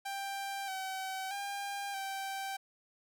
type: tone with pitch steps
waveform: sawtooth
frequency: 789 / 762 / 801 / 779 Hz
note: G5 / G5 / G5 / G5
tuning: +11 / -49 / +37 / -11 cents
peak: -33 dBFS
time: 0.05-2.57 s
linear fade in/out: 10 ms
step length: 630 ms
effects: none